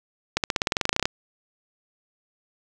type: accelerating click train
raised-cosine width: 0.2 ms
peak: -4 dBFS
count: 16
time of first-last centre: 0.37-1.055 s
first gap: 68 ms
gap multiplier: 0.94
effects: none